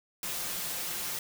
white noise with comb filter, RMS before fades -35 dBFS, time 0.23-1.19 s, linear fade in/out 2 ms, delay 5.7 ms, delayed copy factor +0.5, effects none

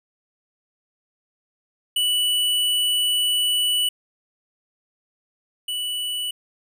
square tone pair in turn, 2960 / 2960 Hz, F#7 / F#7, 0 / 0 cents, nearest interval unison, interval 0 cents, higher neither, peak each -19 / -25 dBFS, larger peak first, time 1.96-3.89 / 5.68-6.31 s, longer first, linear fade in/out 5 ms, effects none

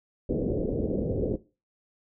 white low-pass noise, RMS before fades -28 dBFS, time 0.29-1.36 s, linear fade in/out 5 ms, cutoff 520 Hz, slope 48 dB/octave, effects noise-tail reverb RT60 0.3 s tail -17 dB re dry

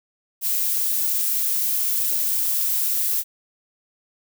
violet noise, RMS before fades -22 dBFS, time 0.41-3.24 s, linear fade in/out 50 ms, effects none

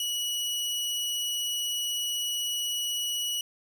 sawtooth tone, 2929 Hz, F#7, 18 cents flat, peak -25 dBFS, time 0-3.41 s, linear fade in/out 2 ms, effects none

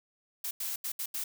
blue noise bursts at uneven times, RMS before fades -35 dBFS, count 5, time 0.44-0.51 / 0.6-0.76 / 0.84-0.92 / 0.99-1.06 / 1.14-1.24 s, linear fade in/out 5 ms, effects none

